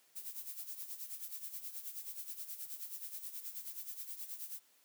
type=noise with tremolo; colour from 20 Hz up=violet; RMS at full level=-43 dBFS; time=0.15-4.6 s; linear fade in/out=20 ms; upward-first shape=sine; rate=9.4 Hz; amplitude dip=70%; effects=white hiss -69 dBFS RMS until 4.84 s + high-pass 200 Hz 12 dB/octave